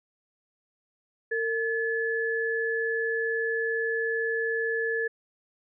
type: tone pair together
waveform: sine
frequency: 455.6 / 1720 Hz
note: A#4 / A6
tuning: -40 / -40 cents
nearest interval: octave + major seventh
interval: 2300 cents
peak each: -28 dBFS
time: 1.31-5.08 s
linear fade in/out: 10 ms
effects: none